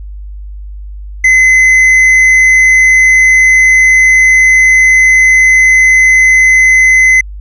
sine tone with tanh clipping, 2042 Hz, C7, 43 cents flat, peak -4 dBFS, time 1.24-7.21 s, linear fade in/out 5 ms, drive 6 dB, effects added 50 Hz sine -22 dBFS peak until 7.4 s

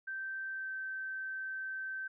sine tone with pitch glide, 1558 to 1548.1 Hz, G6 to G6, -11 to -22 cents, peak -37 dBFS, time 0.07-2.08 s, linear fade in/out 10 ms, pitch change -11 cents, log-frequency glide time 0.52-0.7 s, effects none

